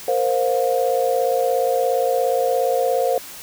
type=chord; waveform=sine; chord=Bb suspended second; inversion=none; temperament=equal with one note detuned; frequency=466.2 / 523.3 / 710.3 Hz; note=Bb4 / C5 / F5; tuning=0 / 0 / +29 cents; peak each=-22 / -19 / -22 dBFS; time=0.08-3.18 s; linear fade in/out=2 ms; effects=white hiss -37 dBFS RMS until 3.42 s